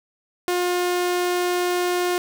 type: tone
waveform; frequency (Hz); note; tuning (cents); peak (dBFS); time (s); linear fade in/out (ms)
sawtooth; 356.5; F4; +36; -16; 0.48-2.18; 0
effects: none